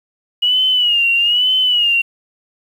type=tone with vibrato; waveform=sine; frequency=2898 Hz; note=F#7; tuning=37 cents flat; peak=-11 dBFS; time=0.42-2.02 s; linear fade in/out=10 ms; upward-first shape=sine; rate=1.1 Hz; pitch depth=89 cents each way; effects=7-bit